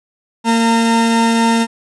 40% pulse tone pair together, 229.4 / 913.6 Hz, A#3 / A#5, -28 / -35 cents, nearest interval 2 octaves, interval 2393 cents, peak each -11 / -16 dBFS, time 0.44-1.67 s, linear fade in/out 50 ms, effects resampled to 24000 Hz

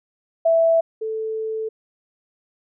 sine tone pair in turn, 659.3 / 440 Hz, E5 / A4, 0 / 0 cents, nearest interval perfect fifth, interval 700 cents, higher first, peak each -13 / -23 dBFS, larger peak first, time 0.45-0.81 / 1.01-1.69 s, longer second, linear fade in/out 10 ms, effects none

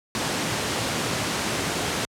pink high-pass noise, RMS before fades -26 dBFS, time 0.15-2.05 s, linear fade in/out 0 ms, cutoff 110 Hz, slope 12 dB/octave, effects high-pass 60 Hz 12 dB/octave + low-pass 9000 Hz 12 dB/octave

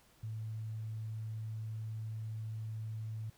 sine tone, 110 Hz, A2, in tune, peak -38 dBFS, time 0.23-3.3 s, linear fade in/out 5 ms, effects pink hiss -66 dBFS RMS until 3.37 s

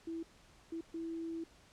sine tone bursts at uneven times, 329.6 Hz, E4, in tune, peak -38 dBFS, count 3, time 0.07-0.23 / 0.72-0.81 / 0.94-1.44 s, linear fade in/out 5 ms, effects pink hiss -63 dBFS RMS until 1.72 s + low-pass 8000 Hz 12 dB/octave

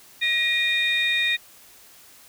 sine tone cluster, 1892 / 2439 / 3699 Hz, A#6 / D#7 / A#7, +25 / -35 / -14 cents, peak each -23 dBFS, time 0.21-1.37 s, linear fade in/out 20 ms, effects tanh soft clip ceiling -13 dBFS + white hiss -50 dBFS RMS until 2.28 s

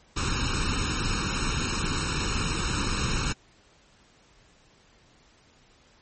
pink noise with comb filter, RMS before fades -27 dBFS, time 0.16-3.33 s, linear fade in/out 10 ms, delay 0.75 ms, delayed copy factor +0.9, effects pink hiss -59 dBFS RMS until 6.01 s + MP3 32 kbps

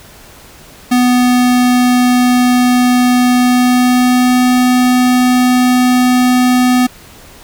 square tone with pitch glide, 247.9 to 250.2 Hz, B3 to B3, +7 to +23 cents, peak -8 dBFS, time 0.91-6.87 s, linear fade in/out 10 ms, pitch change +16 cents, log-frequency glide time 3.36-4.47 s, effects pink hiss -38 dBFS RMS until 7.43 s

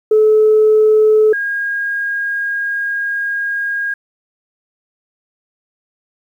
sine tone pair in turn, 431.4 / 1628.7 Hz, A4 / G#6, -34 / -34 cents, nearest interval octave + major seventh, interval 2300 cents, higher second, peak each -6 / -16 dBFS, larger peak first, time 0.11-1.33 / 1.33-3.94 s, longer second, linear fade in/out 5 ms, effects tanh soft clip ceiling -3 dBFS + 8-bit

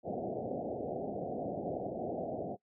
white low-pass noise, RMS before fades -37 dBFS, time 0.03-2.57 s, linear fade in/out 50 ms, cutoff 750 Hz, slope 96 dB/octave, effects noise-tail reverb RT60 0.1 s tail -21 dB re dry + high-pass 150 Hz 12 dB/octave

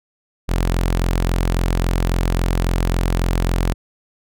sawtooth tone, 43.65 Hz, F1, in tune, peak -12 dBFS, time 0.48-3.74 s, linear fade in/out 20 ms, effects none

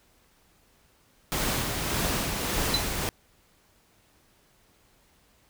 pink noise with tremolo, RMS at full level -27 dBFS, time 1.32-3.09 s, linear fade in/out 0 ms, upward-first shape sine, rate 1.7 Hz, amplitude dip 35%
sine tone with exponential decay, 4025 Hz, B7, 32 cents sharp, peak -18 dBFS, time 2.74-2.85 s, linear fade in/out 2 ms, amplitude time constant 22 ms
effects pink hiss -63 dBFS RMS until 5.49 s

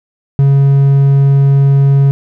triangle tone, 138.59 Hz, C#3, in tune, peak -3 dBFS, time 0.39-2.11 s, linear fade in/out 0 ms, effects none

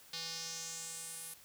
square tone with band-pass filter sweep, 164.81 Hz, E3, in tune, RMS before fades -44 dBFS, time 0.13-1.34 s, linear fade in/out 5 ms, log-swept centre 4400 to 11000 Hz, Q 3.1, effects white hiss -59 dBFS RMS until 1.44 s

